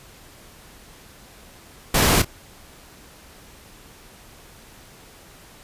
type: noise with echo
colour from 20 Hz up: pink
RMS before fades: -17 dBFS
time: 1.94-2.22 s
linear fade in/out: 5 ms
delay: 28 ms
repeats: 1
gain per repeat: -13 dB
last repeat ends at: 2.248 s
effects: pink hiss -47 dBFS RMS until 5.63 s + resampled to 32000 Hz